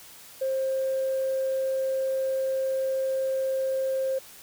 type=tone; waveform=sine; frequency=530 Hz; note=C5; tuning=22 cents sharp; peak=-23 dBFS; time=0.41-4.19 s; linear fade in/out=10 ms; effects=tanh soft clip ceiling -20 dBFS + white hiss -48 dBFS RMS until 4.42 s